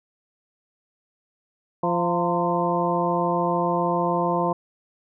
harmonic tone with a mistuned harmonic, 173.1 Hz, F3, 15 cents flat, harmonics 1 / 2 / 3 / 4 / 5 / 6, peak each -27 / -27 / -27 / -27 / -27 / -27 dBFS, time 1.83-4.53 s, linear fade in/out 5 ms, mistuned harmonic 5, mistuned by +74 cents, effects none

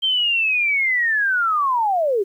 sine linear sweep, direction down, 3157 to 370 Hz, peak -16 dBFS, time 0.02-2.24 s, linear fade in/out 20 ms, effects 9-bit

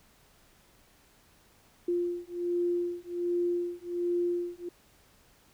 sine beating tone pair, 349.2 / 350.5 Hz, F4 / F4, 0 / +6 cents, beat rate 1.3 Hz, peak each -31 dBFS, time 1.88-4.69 s, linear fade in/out 5 ms, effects pink hiss -62 dBFS RMS until 5.53 s

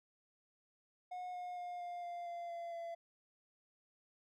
triangle tone with pitch steps, 725 / 717.9 / 710.9 / 704 / 697.1 / 690.3 / 683.5 / 676.8 Hz, F#5 / F5 / F5 / F5 / F5 / F5 / F5 / E5, -35 / +48 / +31 / +14 / -3 / -20 / -37 / +45 cents, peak -40 dBFS, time 1.11-2.95 s, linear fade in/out 10 ms, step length 230 ms, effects none

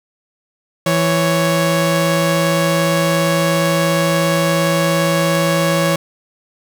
sawtooth tone pair together, 165.73 / 554.4 Hz, E3 / C#5, +10 / 0 cents, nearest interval octave + major sixth, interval 2090 cents, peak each -12 dBFS, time 0.86-5.96 s, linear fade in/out 5 ms, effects none

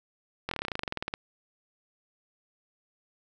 slowing click train, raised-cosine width 0.3 ms, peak -15 dBFS, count 18, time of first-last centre 0.49-1.139 s, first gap 23 ms, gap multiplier 1.06, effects none

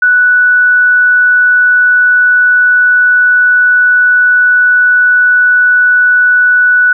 sine tone, 1480 Hz, F#6, in tune, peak -4 dBFS, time 0.02-6.93 s, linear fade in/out 5 ms, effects none

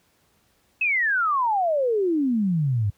sine exponential sweep, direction down, 2637 to 96.8 Hz, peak -19 dBFS, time 0.81-2.9 s, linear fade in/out 5 ms, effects pink hiss -64 dBFS RMS until 2.97 s + high-pass 60 Hz 12 dB/octave

